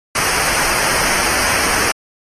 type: noise with comb filter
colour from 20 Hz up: pink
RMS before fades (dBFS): -17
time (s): 0.15-1.92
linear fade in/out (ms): 5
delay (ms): 0.27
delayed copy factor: -0.75
effects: AAC 32 kbps